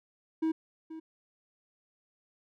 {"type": "tone with echo", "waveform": "triangle", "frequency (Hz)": 320.3, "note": "E4", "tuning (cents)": -50, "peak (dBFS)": -24, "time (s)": [0.42, 0.52], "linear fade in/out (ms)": 10, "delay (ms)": 480, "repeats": 1, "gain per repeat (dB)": -14, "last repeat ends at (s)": 1, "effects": []}